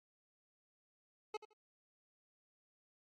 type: tone with echo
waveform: 25% pulse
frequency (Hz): 427.9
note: A4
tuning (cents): -48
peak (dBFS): -35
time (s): 1.34-1.37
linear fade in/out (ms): 5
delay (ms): 82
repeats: 2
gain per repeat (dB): -14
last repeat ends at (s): 1.534
effects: low-pass 5000 Hz 12 dB/octave + Opus 48 kbps